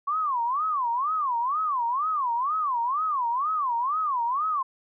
sine tone with vibrato, 1091 Hz, C#6, 28 cents flat, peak -23 dBFS, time 0.07-4.63 s, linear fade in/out 10 ms, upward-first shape sine, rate 2.1 Hz, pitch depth 280 cents each way, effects none

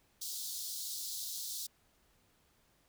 pink high-pass noise, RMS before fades -41 dBFS, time 0.21-1.67 s, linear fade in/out 10 ms, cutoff 3800 Hz, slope 48 dB/octave, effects pink hiss -71 dBFS RMS until 2.88 s

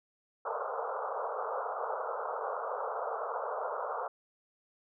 pink band-pass noise, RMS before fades -36 dBFS, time 0.45-4.08 s, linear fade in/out 5 ms, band 440 to 1400 Hz, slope 96 dB/octave, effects none

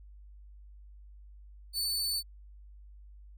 sawtooth tone, 4493 Hz, C#8, 23 cents sharp, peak -27 dBFS, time 1.73-2.23 s, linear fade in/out 50 ms, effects added 50 Hz sine -49 dBFS peak until 3.37 s

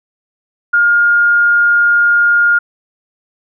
sine tone, 1417 Hz, F6, 25 cents sharp, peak -7 dBFS, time 0.73-2.59 s, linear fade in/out 10 ms, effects none

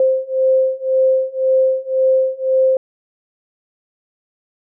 sine beating tone pair, 523 / 524.9 Hz, C5 / C5, -1 / +5 cents, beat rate 1.9 Hz, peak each -16 / -15 dBFS, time 0-2.77 s, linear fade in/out 2 ms, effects none

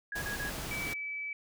sine tone bursts, 1657 Hz, G#6, 4 cents flat, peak -35 dBFS, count 3, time 0.12-0.496 s, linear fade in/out 2 ms, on 100 ms, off 38 ms
pink noise, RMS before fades -39 dBFS, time 0.15-0.94 s, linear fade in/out 10 ms
sine tone, 2300 Hz, D7, 37 cents flat, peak -35 dBFS, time 0.71-1.33 s, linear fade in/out 2 ms
effects none

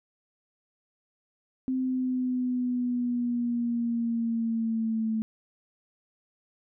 sine exponential sweep, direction down, 260 to 220 Hz, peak -25 dBFS, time 1.68-5.22 s, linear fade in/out 0 ms, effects none

